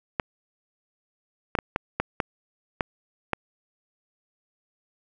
clicks, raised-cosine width 0.5 ms, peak -8 dBFS, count 8, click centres 0.198 / 1.552 / 1.588 / 1.761 / 2 / 2.202 / 2.808 / 3.333 s, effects none

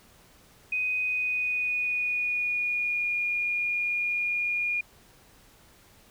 sine tone with pitch glide, 2500 to 2429 Hz, D#7 to D#7, +8 to -42 cents, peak -25 dBFS, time 0.72-4.81 s, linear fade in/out 5 ms, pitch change -50 cents, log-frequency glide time 1.01-3.14 s, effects pink hiss -57 dBFS RMS until 6.1 s

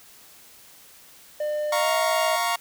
triangle tone with pitch glide, 600 to 639.4 Hz, D5 to D#5, +37 to +47 cents, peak -22 dBFS, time 1.4-2.36 s, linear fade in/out 5 ms, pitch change +110 cents, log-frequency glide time 1.77-1.91 s
sawtooth chord, Bb minor, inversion second, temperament equal, 698.5 / 932.3 / 1108.7 Hz, F5 / Bb5 / Db6, 0 / 0 / 0 cents, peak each -23 dBFS, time 1.72-2.56 s, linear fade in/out 5 ms
effects white hiss -50 dBFS RMS until 2.6 s

